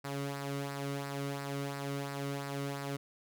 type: tone with flanger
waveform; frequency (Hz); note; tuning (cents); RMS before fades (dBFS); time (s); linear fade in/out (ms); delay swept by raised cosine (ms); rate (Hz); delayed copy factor
sawtooth; 140; C#3; +18; -38; 0.04-2.97; 10; 0.3 to 1.22; 2.9; -0.55
effects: none